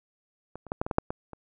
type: clicks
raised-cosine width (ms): 1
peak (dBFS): -25 / -29 / -14 / -12 / -19 / -14 / -6 / -17 / -27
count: 9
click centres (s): 0.556 / 0.667 / 0.719 / 0.815 / 0.865 / 0.912 / 0.984 / 1.105 / 1.333
effects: none